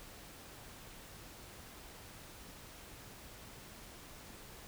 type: silence
effects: pink hiss -53 dBFS RMS until 4.67 s